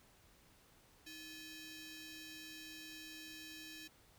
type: ring-modulated tone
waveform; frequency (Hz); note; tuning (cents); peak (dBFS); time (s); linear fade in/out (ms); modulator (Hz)
15% pulse; 1415; F6; +22; -40; 1.06-3.88; 10; 1100
effects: pink hiss -67 dBFS RMS until 4.18 s